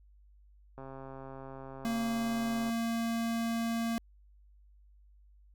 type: click train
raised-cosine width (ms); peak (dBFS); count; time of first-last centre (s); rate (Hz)
1; -32; 258; 0.78-2.698; 134
type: tone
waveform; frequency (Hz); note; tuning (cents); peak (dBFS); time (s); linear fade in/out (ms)
square; 229.9; A#3; -24; -31; 1.85-3.98; 0
effects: added 50 Hz sine -57 dBFS peak until 5.54 s